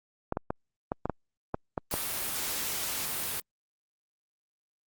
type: clicks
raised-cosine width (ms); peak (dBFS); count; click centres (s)
1; -15; 9; 0.324 / 0.371 / 0.505 / 0.919 / 1.056 / 1.097 / 1.544 / 1.778 / 1.94
type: noise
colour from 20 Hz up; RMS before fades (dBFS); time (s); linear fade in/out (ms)
white; -33; 1.91-3.4; 2
effects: Opus 48 kbps